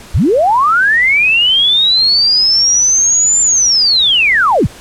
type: linear two-way sweep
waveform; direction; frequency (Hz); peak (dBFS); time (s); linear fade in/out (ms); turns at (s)
sine; up then down; 40.24 to 7250 to 40.24; -7; 0.14-4.67; 10; 3.41
effects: pink hiss -35 dBFS RMS until 4.8 s + low-pass 11000 Hz 12 dB/octave